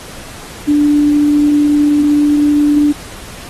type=tone with quantisation; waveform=sine; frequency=293.7 Hz; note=D4; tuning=in tune; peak=-7 dBFS; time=0.67-2.93 s; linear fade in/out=20 ms; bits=6; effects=pink hiss -32 dBFS RMS until 3.49 s + AAC 32 kbps